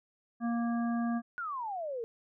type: harmonic tone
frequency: 234.5 Hz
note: A#3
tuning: 11 cents sharp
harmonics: 1 / 3 / 5 / 7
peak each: -29 / -39 / -43 / -46 dBFS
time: 0.4-1.22 s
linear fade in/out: 50 ms
type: exponential sweep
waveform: sine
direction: down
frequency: 1480 to 443.3 Hz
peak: -34 dBFS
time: 1.38-2.04 s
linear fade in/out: 0 ms
effects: none